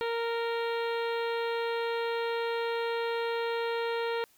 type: harmonic tone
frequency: 464.1 Hz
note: A#4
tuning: 8 cents flat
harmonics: 1 / 2 / 3 / 4 / 5 / 6 / 7 / 8 / 9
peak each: -30 / -36 / -40 / -42 / -44 / -46 / -47 / -48 / -49 dBFS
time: 0.01-4.24 s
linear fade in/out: 0 ms
effects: white hiss -64 dBFS RMS until 4.37 s